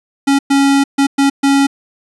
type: tone bursts at uneven times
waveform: square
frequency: 277.2 Hz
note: C#4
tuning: in tune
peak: -9 dBFS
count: 5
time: 0.27-0.39 / 0.5-0.84 / 0.98-1.07 / 1.18-1.3 / 1.43-1.67 s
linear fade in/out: 10 ms
effects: resampled to 24000 Hz